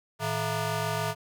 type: ring-modulated tone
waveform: 15% pulse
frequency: 271.6 Hz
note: C#4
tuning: 35 cents flat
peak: -18 dBFS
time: 0.19-1.15 s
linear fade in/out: 50 ms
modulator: 384 Hz
effects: none